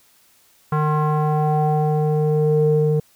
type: tone with low-pass filter sweep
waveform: square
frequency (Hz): 152.3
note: D#3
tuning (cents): -37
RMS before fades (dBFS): -18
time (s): 0.72-3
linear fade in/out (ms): 5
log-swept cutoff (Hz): 1200 to 390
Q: 4.2
effects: white hiss -56 dBFS RMS until 3.15 s